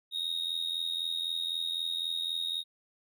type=tone with amplitude modulation; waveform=triangle; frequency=3742 Hz; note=A#7; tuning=6 cents sharp; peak=-26 dBFS; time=0.11-2.64 s; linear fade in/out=50 ms; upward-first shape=sine; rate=83.9 Hz; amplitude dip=75%; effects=none